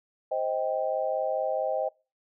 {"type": "chord", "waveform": "sine", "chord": "C minor", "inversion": "none", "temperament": "just", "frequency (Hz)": [523.3, 627.9, 784.9], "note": ["C5", "Eb5", "G5"], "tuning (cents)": [0, 16, 2], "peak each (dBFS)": [-30, -29, -32], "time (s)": [0.31, 1.89], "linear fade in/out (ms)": 10, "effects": ["noise-tail reverb RT60 0.3 s tail -24 dB re dry"]}